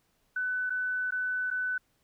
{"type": "tone with dropouts", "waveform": "sine", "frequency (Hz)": 1500, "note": "F#6", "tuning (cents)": 23, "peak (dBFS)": -28, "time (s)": [0.36, 1.78], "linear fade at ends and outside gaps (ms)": 5, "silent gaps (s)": [[0.697, 0.703], [1.108, 1.121], [1.504, 1.511]], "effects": ["pink hiss -72 dBFS RMS until 2.03 s"]}